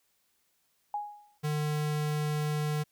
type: tone with exponential decay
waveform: sine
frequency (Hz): 829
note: G#5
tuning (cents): -3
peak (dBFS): -28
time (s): 0.94-1.38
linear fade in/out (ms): 2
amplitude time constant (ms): 95
type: tone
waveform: square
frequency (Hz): 150.5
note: D3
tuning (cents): +43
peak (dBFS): -29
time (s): 1.43-2.84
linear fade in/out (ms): 20
effects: white hiss -73 dBFS RMS until 2.91 s